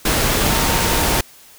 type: tone in noise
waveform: sine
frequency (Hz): 914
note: A#5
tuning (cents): -34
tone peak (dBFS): -26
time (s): 0.5-1.2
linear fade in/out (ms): 5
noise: pink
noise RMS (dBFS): -17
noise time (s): 0.05-1.21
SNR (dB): -12
effects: white hiss -45 dBFS RMS until 1.58 s